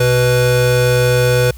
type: tone pair together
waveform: square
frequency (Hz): 124.77 / 493.9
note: B2 / B4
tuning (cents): +18 / 0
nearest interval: 2 octaves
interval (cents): 2382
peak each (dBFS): -14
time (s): 0-1.51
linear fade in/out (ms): 5
effects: added 60 Hz sine -30 dBFS peak until 1.57 s + white hiss -45 dBFS RMS until 1.57 s